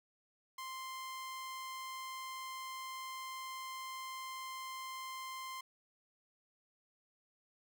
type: tone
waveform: sawtooth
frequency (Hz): 1046.5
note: C6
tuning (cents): 0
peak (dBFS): -39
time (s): 0.58-5.61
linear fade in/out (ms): 5
effects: none